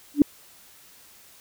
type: tone with exponential growth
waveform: sine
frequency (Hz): 290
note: D4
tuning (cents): -22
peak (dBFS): -7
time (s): 0.14-0.22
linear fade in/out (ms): 2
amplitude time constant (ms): 16
effects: white hiss -52 dBFS RMS until 1.4 s